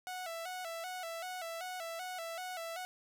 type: tone with vibrato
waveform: sawtooth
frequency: 698.5 Hz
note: F5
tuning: in tune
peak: -36 dBFS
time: 0.07-2.85 s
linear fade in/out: 0 ms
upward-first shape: square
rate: 2.6 Hz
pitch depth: 90 cents each way
effects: none